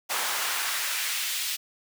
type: noise with high-pass filter sweep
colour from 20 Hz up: pink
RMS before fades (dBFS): -29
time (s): 0.09-1.57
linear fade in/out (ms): 20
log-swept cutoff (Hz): 820 to 3100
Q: 0.99
effects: none